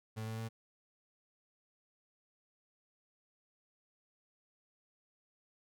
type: tone with pitch steps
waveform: 35% pulse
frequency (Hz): 110 / 111.34 / 112.7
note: A2 / A2 / A2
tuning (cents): 0 / +21 / +42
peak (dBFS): -37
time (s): 0.16-0.49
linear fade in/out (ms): 20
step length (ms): 110
effects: none